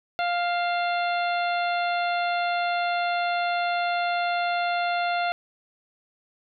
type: harmonic tone with a mistuned harmonic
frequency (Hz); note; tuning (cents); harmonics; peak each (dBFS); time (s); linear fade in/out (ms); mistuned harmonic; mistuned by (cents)
700; F5; +4; 1 / 2 / 3 / 4 / 5 / 6; -24 / -30 / -34 / -36 / -38 / -40; 0.19-5.32; 0; 4; -44
effects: none